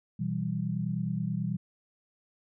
sine chord, E minor, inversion second, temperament equal with one note detuned, 123.47 / 164.81 / 194.19 Hz, B2 / E3 / G3, 0 / 0 / -16 cents, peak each -34 / -32 / -33 dBFS, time 0.19-1.57 s, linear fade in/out 10 ms, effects none

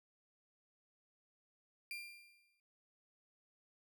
35% pulse tone with exponential decay, 2385 Hz, D7, 26 cents sharp, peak -39 dBFS, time 1.91-2.6 s, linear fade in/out 1 ms, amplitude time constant 150 ms, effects none

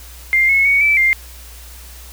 sine tone with pitch steps, 2104 / 2187 / 2232 / 2316 / 2104 Hz, C7 / C#7 / C#7 / D7 / C7, +9 / -24 / +11 / -25 / +9 cents, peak -10 dBFS, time 0.33-1.13 s, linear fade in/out 0 ms, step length 160 ms, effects added 60 Hz sine -36 dBFS peak until 2.12 s + white hiss -40 dBFS RMS until 2.12 s

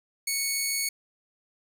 10% pulse tone, 2217 Hz, C#7, in tune, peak -17 dBFS, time 0.27-0.89 s, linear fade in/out 5 ms, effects none

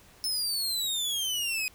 sawtooth exponential sweep, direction down, 5290 to 2489 Hz, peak -25 dBFS, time 0.24-1.68 s, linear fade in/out 0 ms, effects pink hiss -56 dBFS RMS until 1.74 s

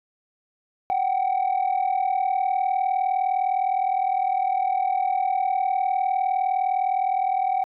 sine tone pair together, 740 / 779.7 Hz, F#5 / G5, 0 / -10 cents, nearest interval minor second, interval 90 cents, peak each -21 dBFS, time 0.9-7.64 s, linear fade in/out 0 ms, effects tanh soft clip ceiling -17 dBFS

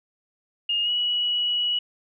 sine tone with pitch glide, 2840 to 2927 Hz, F7 to F#7, +28 to -19 cents, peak -21 dBFS, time 0.69-1.79 s, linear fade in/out 5 ms, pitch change +53 cents, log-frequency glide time 0.83-0.9 s, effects none

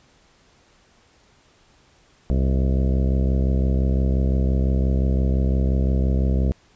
harmonic tone with a mistuned harmonic, 65.8 Hz, C2, 10 cents sharp, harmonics 1 / 2 / 3 / 4 / 5 / 6 / 7 / 8 / 9 / 10, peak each -18 / -25 / -26 / -32 / -35 / -35 / -36 / -37 / -41 / -42 dBFS, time 2.3-6.52 s, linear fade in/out 0 ms, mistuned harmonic 9, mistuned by +54 cents, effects pink hiss -57 dBFS RMS until 6.75 s + resampled to 16000 Hz

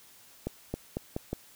accelerating click train, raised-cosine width 2 ms, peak -18 dBFS, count 5, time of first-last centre 0.47-1.33 s, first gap 270 ms, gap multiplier 0.85, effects white hiss -56 dBFS RMS until 1.55 s

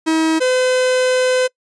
45% pulse tone pair in turn, 320 / 509.1 Hz, D#4 / C5, +49 / -47 cents, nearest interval minor sixth, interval 804 cents, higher second, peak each -13 dBFS, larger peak neither, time 0.06-0.4 / 0.4-1.48 s, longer second, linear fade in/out 20 ms, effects noise-tail reverb RT60 0.1 s tail -24 dB re dry + resampled to 22050 Hz

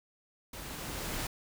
pink noise with level ramp, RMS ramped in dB -44 to -35 dBFS, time 0.53-1.27 s, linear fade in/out 5 ms, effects none

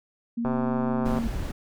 sine tone with pitch glide, 234.1 to 230.6 Hz, A#3 to A#3, +8 to -19 cents, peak -25 dBFS, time 0.37-1.28 s, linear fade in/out 10 ms, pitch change -27 cents, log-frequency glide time 0.64-1.01 s
click train, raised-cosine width 1 ms, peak -16 dBFS, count 96, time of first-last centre 0.45-1.186 s, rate 129 Hz
brown noise, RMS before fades -30 dBFS, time 1.05-1.52 s, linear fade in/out 10 ms
effects none

